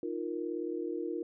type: chord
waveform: sine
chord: Eb suspended second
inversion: none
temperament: just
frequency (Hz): 311.1 / 350 / 466.7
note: Eb4 / F4 / Bb4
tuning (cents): 0 / +4 / +2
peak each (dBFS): -38 / -36 / -39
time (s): 0.03-1.23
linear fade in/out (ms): 2
effects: none